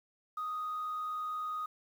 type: tone with frequency modulation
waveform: sine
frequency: 1244.5 Hz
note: D#6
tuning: in tune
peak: -33 dBFS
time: 0.37-1.66 s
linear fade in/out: 5 ms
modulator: 76.5 Hz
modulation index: 0.2
effects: tanh soft clip ceiling -31 dBFS + 10-bit